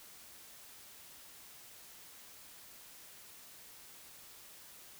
silence, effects white hiss -55 dBFS RMS until 4.99 s

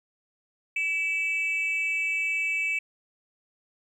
sine tone pair together, 2301 / 2639 Hz, D7 / E7, -36 / +1 cents, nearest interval major second, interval 237 cents, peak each -26 dBFS, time 0.76-2.79 s, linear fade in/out 5 ms, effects tanh soft clip ceiling -20 dBFS + 10-bit

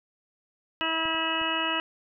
harmonic tone, 323.9 Hz, E4, 30 cents flat, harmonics 1 / 2 / 3 / 4 / 5 / 6 / 8 / 9, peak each -35 / -36 / -33 / -33 / -35 / -36 / -33 / -30 dBFS, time 0.81-1.8 s, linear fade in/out 0 ms
clicks, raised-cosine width 5 ms, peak -34 / -42 / -37 dBFS, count 3, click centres 1.055 / 1.148 / 1.415 s
effects none

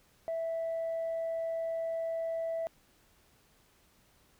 sine tone, 658 Hz, E5, 3 cents flat, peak -30 dBFS, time 0.28-2.67 s, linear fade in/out 0 ms, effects tanh soft clip ceiling -29 dBFS + pink hiss -66 dBFS RMS until 4.39 s

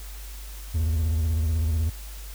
triangle tone with vibrato, 80 Hz, D#2, 49 cents sharp, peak -19 dBFS, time 0.74-1.9 s, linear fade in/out 10 ms, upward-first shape square, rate 16 Hz, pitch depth 81 cents each way, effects added 50 Hz sine -36 dBFS peak until 2.34 s + white hiss -45 dBFS RMS until 2.34 s

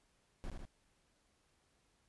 brown noise with echo, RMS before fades -42 dBFS, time 0.44-0.5 s, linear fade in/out 0 ms, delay 76 ms, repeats 2, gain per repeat -3 dB, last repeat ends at 0.652 s, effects pink hiss -75 dBFS RMS until 2.08 s + resampled to 24000 Hz

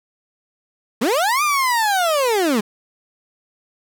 30% pulse linear two-way sweep, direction up then down, 196 to 1226 to 196 Hz, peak -13 dBFS, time 1.01-2.61 s, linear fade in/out 10 ms, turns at 1.43 s, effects none

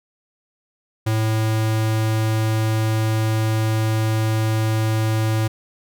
square tone, 110 Hz, A2, in tune, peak -18 dBFS, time 1.06-5.48 s, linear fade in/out 10 ms, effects none

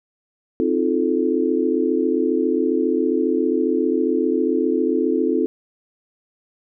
sine chord, F dominant seventh, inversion second, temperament just, 261.9 / 314.3 / 349.2 / 436.5 Hz, C4 / Eb4 / F4 / A4, +2 / +18 / 0 / -14 cents, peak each -22 dBFS, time 0.6-5.46 s, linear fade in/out 0 ms, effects none

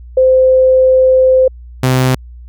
sine / sawtooth tone pair in turn, 518 / 129.01 Hz, C5 / C3, -17 / -24 cents, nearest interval 2 octaves, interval 2407 cents, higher first, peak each -5 dBFS, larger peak neither, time 0.17-1.48 / 1.83-2.15 s, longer first, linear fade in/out 5 ms, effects added 60 Hz sine -30 dBFS peak until 2.48 s

